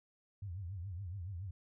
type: tone with vibrato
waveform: sine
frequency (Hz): 92.5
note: F#2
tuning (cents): 0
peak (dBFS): -40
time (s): 0.42-1.51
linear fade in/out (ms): 5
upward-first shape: triangle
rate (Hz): 7.1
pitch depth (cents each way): 220
effects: none